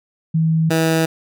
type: tone pair in turn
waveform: sine / 15% pulse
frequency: 161 / 161.89 Hz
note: E3 / E3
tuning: -41 / -31 cents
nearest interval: unison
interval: 10 cents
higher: second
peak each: -13 / -8 dBFS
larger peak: second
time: 0.34-0.7 / 0.7-1.06 s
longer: neither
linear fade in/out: 10 ms
effects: none